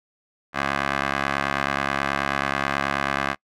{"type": "tone with band-pass filter", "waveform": "15% pulse", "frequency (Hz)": 69.3, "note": "C#2", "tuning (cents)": 0, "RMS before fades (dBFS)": -25, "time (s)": [0.53, 3.36], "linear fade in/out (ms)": 50, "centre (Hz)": 1500, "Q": 1.3, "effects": ["noise-tail reverb RT60 0.1 s tail -25 dB re dry"]}